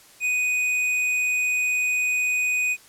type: tone with tanh clipping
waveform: sine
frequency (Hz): 2489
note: D#7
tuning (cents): 0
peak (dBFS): -22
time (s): 0.2-2.77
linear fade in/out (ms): 50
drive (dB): 11
effects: white hiss -51 dBFS RMS until 2.88 s + low-pass 12000 Hz 12 dB/octave